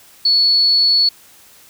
sine tone, 4411 Hz, C#8, 9 cents flat, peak -10 dBFS, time 0.25-1.09 s, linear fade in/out 5 ms, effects white hiss -46 dBFS RMS until 1.69 s

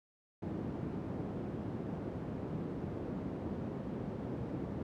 white band-pass noise, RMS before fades -40 dBFS, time 0.42-4.83 s, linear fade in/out 5 ms, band 100 to 280 Hz, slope 12 dB/octave, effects none

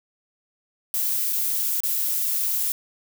violet noise with dropouts, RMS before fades -24 dBFS, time 0.94-2.72 s, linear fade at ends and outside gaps 0 ms, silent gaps 1.325-1.33 / 1.804-1.835 s, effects none

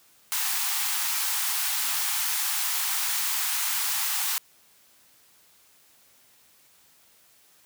white high-pass noise, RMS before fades -27 dBFS, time 0.32-4.38 s, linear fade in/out 0 ms, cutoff 750 Hz, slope 96 dB/octave, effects white hiss -59 dBFS RMS until 7.65 s + high-pass 60 Hz 12 dB/octave

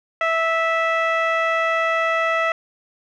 15% pulse tone with low-pass filter, 656 Hz, E5, 9 cents flat, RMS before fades -20 dBFS, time 0.21-2.52 s, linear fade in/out 2 ms, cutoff 2200 Hz, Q 1.2, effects none

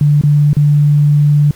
sine tone with dropouts, 146.83 Hz, D3, in tune, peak -6 dBFS, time 0.01-1.51 s, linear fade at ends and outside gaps 2 ms, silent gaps 0.213-0.236 / 0.532-0.567 s, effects pink hiss -41 dBFS RMS until 1.55 s

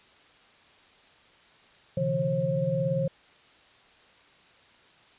sine tone cluster, 130.3 / 147.1 / 168.2 / 537 Hz, C3 / D3 / E3 / C5, -7 / +3 / +35 / +45 cents, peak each -33 / -31 / -30 / -27 dBFS, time 1.97-3.08 s, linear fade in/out 5 ms, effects white hiss -57 dBFS RMS until 5.18 s + resampled to 8000 Hz

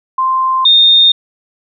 sine tone pair in turn, 1045 / 3661 Hz, C6 / A#7, -2 / -32 cents, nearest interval octave + minor seventh, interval 2170 cents, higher second, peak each -10 / -4 dBFS, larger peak second, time 0.18-0.65 / 0.65-1.12 s, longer neither, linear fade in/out 5 ms, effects none

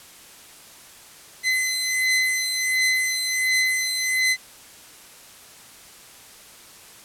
sawtooth beating tone pair, 2036 / 2037.4 Hz, C7 / C7, -48 / -47 cents, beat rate 1.4 Hz, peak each -22 / -18 dBFS, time 1.43-4.37 s, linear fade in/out 50 ms, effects white hiss -46 dBFS RMS until 7.04 s + low-pass 12000 Hz 12 dB/octave

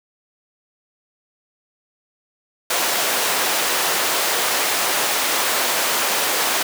pink high-pass noise, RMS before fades -20 dBFS, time 2.7-6.63 s, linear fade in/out 5 ms, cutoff 560 Hz, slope 12 dB/octave, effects none

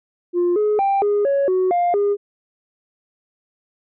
sine tone with pitch steps, 351.5 / 421.8 / 788 / 411.6 / 557 / 371.2 / 702 / 406.8 Hz, F4 / G#4 / G5 / G#4 / C#5 / F#4 / F5 / G#4, +11 / +27 / +9 / -16 / +8 / +6 / +9 / -36 cents, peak -13 dBFS, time 0.33-2.17 s, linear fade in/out 50 ms, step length 230 ms, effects tanh soft clip ceiling -13 dBFS

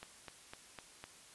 click train, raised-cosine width 0.3 ms, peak -30 dBFS, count 5, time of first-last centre 0.03-1.04 s, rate 3.96 Hz, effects white hiss -58 dBFS RMS until 1.34 s + resampled to 24000 Hz

